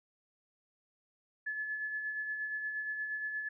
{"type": "tone with tremolo", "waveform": "sine", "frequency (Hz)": 1720, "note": "A6", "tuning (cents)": -40, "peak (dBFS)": -33, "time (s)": [1.46, 3.49], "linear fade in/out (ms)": 10, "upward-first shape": "sine", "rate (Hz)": 8.5, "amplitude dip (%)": 40, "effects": []}